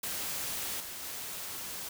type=noise with level steps; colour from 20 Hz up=white; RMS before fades=-36 / -42 / -40 dBFS; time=0.03-1.89 s; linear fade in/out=5 ms; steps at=0.8 / 1.02 s; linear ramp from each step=2 ms; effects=none